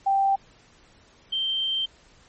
sine tone pair in turn, 784 / 3136 Hz, G5 / G7, 0 / 0 cents, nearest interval 2 octaves, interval 2400 cents, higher second, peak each -18 / -23 dBFS, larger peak first, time 0.06-0.36 / 1.32-1.86 s, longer second, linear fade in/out 10 ms, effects pink hiss -56 dBFS RMS until 2.28 s + MP3 32 kbps

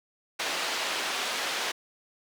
white band-pass noise, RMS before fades -31 dBFS, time 0.39-1.72 s, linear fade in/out 10 ms, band 370 to 3900 Hz, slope 12 dB/octave, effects none

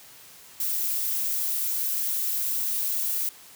violet noise, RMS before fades -27 dBFS, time 0.6-3.29 s, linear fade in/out 2 ms, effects white hiss -49 dBFS RMS until 3.55 s + high-pass 60 Hz 12 dB/octave

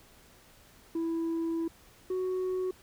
sine tone pair in turn, 330 / 370.4 Hz, E4 / F#4, +2 / +2 cents, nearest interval major second, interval 200 cents, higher second, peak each -26 dBFS, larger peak neither, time 0.95-1.68 / 2.1-2.71 s, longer first, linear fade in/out 5 ms, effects tanh soft clip ceiling -28 dBFS + pink hiss -58 dBFS RMS until 2.82 s

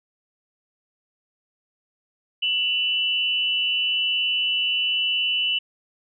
sine tone pair together, 2701 / 2960 Hz, E7 / F#7, +42 / 0 cents, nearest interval major second, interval 158 cents, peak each -26 / -21 dBFS, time 2.42-5.59 s, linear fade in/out 10 ms, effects none

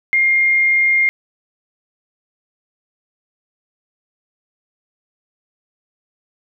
sine tone, 2121 Hz, C7, 23 cents sharp, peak -11 dBFS, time 0.13-1.09 s, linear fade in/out 0 ms, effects none

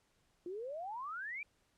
sine exponential sweep, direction up, 339.8 to 2413 Hz, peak -40 dBFS, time 0.46-1.43 s, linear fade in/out 2 ms, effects pink hiss -75 dBFS RMS until 1.77 s + low-pass 10000 Hz 12 dB/octave

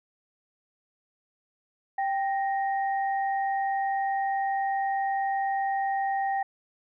sine tone pair together, 784 / 1864.7 Hz, G5 / A#6, 0 / 0 cents, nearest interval octave + minor third, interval 1500 cents, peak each -25 / -35 dBFS, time 1.98-6.43 s, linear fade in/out 5 ms, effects none

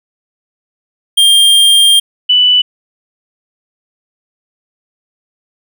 square / sine tone pair in turn, 3200 / 2978 Hz, G7 / F#7, +35 / +11 cents, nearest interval minor second, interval 124 cents, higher first, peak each -5 dBFS, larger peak neither, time 1.17-2 / 2.29-2.62 s, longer first, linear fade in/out 10 ms, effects none

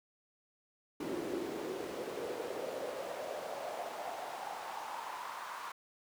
brown noise with high-pass filter sweep, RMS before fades -41 dBFS, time 1-5.72 s, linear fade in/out 5 ms, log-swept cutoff 320 to 1100 Hz, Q 3.8, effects none

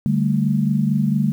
sine chord, D suspended fourth, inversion none, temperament just, 146.83 / 195.78 / 220.2 Hz, D3 / G3 / A3, 0 / -2 / +2 cents, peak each -20 dBFS, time 0.06-1.32 s, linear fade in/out 0 ms, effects 8-bit

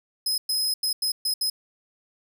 sawtooth tone bursts at uneven times, 5090 Hz, D#8, 39 cents sharp, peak -20 dBFS, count 6, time 0.26-0.38 / 0.49-0.74 / 0.83-0.93 / 1.02-1.12 / 1.25-1.34 / 1.41-1.5 s, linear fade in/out 5 ms, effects none

